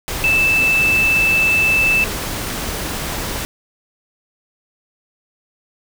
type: tone in noise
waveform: sine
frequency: 2637 Hz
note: E7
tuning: in tune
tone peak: -12 dBFS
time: 0.24-2.04 s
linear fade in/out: 0 ms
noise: pink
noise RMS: -24 dBFS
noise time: 0.08-3.45 s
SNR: +9 dB
effects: none